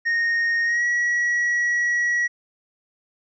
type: tone with pitch glide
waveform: triangle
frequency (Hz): 1855 to 1921.5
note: A#6 to B6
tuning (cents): -9 to -48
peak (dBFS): -17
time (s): 0.05-2.28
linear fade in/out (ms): 20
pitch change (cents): +61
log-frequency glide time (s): 0.65-0.84
effects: resampled to 16000 Hz